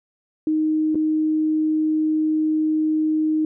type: tone with dropouts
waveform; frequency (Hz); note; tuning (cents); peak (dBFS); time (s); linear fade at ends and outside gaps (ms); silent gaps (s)
sine; 311.1; D#4; 0; -17; 0.47-3.45; 2; 0.947-0.954
effects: none